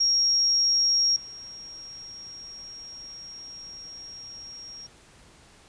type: tone with level steps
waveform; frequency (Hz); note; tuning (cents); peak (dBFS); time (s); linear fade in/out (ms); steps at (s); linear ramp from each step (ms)
sine; 5588; F8; 0; -19 / -39; 0-4.87; 10; 1.16; 2
effects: pink hiss -54 dBFS RMS until 5.68 s + resampled to 22050 Hz